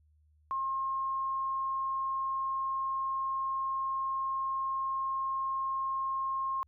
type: tone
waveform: sine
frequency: 1070 Hz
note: C6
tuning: 38 cents sharp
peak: -30 dBFS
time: 0.51-6.63 s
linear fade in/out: 0 ms
effects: added 76 Hz sine -63 dBFS peak until 6.67 s